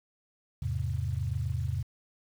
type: chord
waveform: sine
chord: E augmented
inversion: none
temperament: equal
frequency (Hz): 82.41 / 103.83 / 130.81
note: E2 / G#2 / B#2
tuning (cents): 0 / 0 / 0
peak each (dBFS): -33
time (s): 0.62-1.83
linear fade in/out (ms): 5
effects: 9-bit